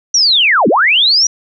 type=linear two-way sweep; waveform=sine; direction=down then up; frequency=5900 to 179.2 to 5900 Hz; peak=-7 dBFS; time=0.14-1.27 s; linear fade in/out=5 ms; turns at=0.68 s; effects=none